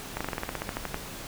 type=slowing click train; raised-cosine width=0.5 ms; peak=-15 dBFS; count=14; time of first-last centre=0.17-0.944 s; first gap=36 ms; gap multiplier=1.08; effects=pink hiss -40 dBFS RMS until 1.27 s